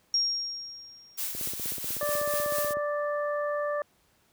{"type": "tone with exponential decay", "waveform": "sine", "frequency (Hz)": 5580, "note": "F8", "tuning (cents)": -2, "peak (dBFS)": -21, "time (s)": [0.14, 1.39], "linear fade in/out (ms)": 2, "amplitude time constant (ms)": 270}
{"type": "noise with tremolo", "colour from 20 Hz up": "blue", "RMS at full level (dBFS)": -31, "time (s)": [1.17, 2.74], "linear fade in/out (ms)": 20, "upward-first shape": "triangle", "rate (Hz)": 4.4, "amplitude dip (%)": 55}
{"type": "click train", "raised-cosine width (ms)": 2, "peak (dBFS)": -28, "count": 24, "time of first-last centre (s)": [1.35, 2.77], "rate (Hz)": 16.2}
{"type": "harmonic tone", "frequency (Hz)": 587.3, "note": "D5", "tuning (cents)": 0, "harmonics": [1, 2, 3], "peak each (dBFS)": [-28, -34, -38], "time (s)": [2.01, 3.82], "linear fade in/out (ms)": 2}
{"effects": ["pink hiss -66 dBFS RMS until 4.32 s", "high-pass 60 Hz 12 dB/octave"]}